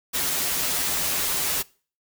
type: noise with comb filter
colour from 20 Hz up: white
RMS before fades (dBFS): -25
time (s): 0.13-1.63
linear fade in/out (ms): 20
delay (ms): 9.1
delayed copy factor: -0.75
effects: noise-tail reverb RT60 0.4 s tail -23 dB re dry